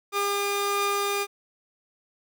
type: tone pair together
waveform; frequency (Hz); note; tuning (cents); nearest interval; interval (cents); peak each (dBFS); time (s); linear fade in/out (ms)
sawtooth; 403.3 / 1208.5; G4 / D6; +49 / +49; octave + perfect fifth; 1900; -23; 0.12-1.27; 50
effects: none